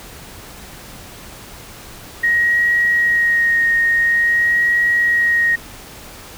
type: tone with vibrato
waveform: sine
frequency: 1880 Hz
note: A#6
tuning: 14 cents sharp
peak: -12 dBFS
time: 2.23-5.56 s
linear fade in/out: 10 ms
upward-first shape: sine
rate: 0.48 Hz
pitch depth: 19 cents each way
effects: pink hiss -37 dBFS RMS until 6.37 s